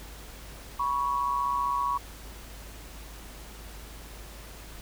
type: tone pair together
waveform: sine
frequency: 978 / 1113.2 Hz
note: B5 / C#6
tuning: -17 / +7 cents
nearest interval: major second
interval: 224 cents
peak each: -29 / -27 dBFS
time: 0.79-1.98 s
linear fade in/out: 10 ms
effects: added 52 Hz sine -44 dBFS peak until 4.81 s + pink hiss -47 dBFS RMS until 4.81 s